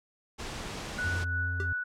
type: noise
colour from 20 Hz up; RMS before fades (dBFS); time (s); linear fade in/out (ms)
pink; -38; 0.38-1.25; 20
type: tone with tremolo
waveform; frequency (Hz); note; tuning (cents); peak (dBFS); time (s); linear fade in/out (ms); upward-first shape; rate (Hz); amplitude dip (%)
sine; 1477; F#6; -3; -29; 0.98-1.84; 10; sine; 3; 45
type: tone with vibrato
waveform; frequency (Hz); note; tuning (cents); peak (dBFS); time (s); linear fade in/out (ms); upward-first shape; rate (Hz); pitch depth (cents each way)
triangle; 87.6; F2; +6; -29; 1.04-1.73; 5; sine; 2.6; 17
type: tone with exponential decay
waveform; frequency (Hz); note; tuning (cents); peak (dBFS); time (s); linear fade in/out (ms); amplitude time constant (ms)
square; 392; G4; 0; -33; 1.6-1.71; 0; 23
effects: low-pass 7000 Hz 12 dB/octave